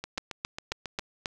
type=two click trains; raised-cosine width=0.2 ms; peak=-13 / -18 dBFS; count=5 / 8; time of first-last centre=0.18-1.258 / 0.04-0.994 s; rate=3.71 / 7.34 Hz; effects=none